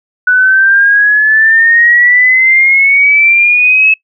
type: exponential sweep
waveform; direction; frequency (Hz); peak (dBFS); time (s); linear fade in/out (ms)
sine; up; 1480 to 2597; -4; 0.27-3.94; 5
effects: noise-tail reverb RT60 0.1 s tail -22 dB re dry